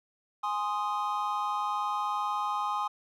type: chord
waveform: triangle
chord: Ab major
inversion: none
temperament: equal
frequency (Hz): 830.6 / 1046.5 / 1244.5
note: Ab5 / C6 / Eb6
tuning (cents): 0 / 0 / 0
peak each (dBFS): -31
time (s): 0.43-2.88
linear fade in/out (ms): 10
effects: none